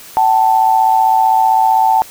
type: tone pair together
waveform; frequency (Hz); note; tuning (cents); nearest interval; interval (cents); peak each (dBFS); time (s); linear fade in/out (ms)
sine; 764.4 / 880; G5 / A5; -44 / 0; major second; 244; -12 / -10; 0.17-2.02; 0
effects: white hiss -36 dBFS RMS until 2.1 s